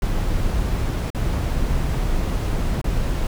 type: noise with dropouts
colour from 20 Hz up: brown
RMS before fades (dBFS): -21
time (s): 0.02-3.27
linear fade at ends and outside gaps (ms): 2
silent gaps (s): 1.103-1.147 / 2.815-2.842
effects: none